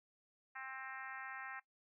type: harmonic tone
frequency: 264.2 Hz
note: C4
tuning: 17 cents sharp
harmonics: 3 / 4 / 5 / 6 / 7 / 8 / 9 / 10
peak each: -53 / -54 / -52 / -52 / -51 / -57 / -59 / -63 dBFS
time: 0.55-1.6 s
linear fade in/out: 10 ms
effects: noise-tail reverb RT60 0.1 s tail -17 dB re dry